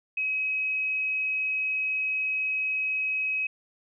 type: tone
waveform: sine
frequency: 2546 Hz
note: D#7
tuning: 39 cents sharp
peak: -25 dBFS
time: 0.17-3.47 s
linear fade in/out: 5 ms
effects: none